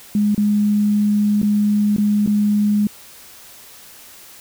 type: tone with dropouts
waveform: sine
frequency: 207.7 Hz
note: G#3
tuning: in tune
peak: -13 dBFS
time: 0.15-2.87 s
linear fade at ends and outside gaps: 2 ms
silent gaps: 0.347-0.378 / 1.417-1.429 / 1.964-1.982 / 2.263-2.274 s
effects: white hiss -42 dBFS RMS until 4.4 s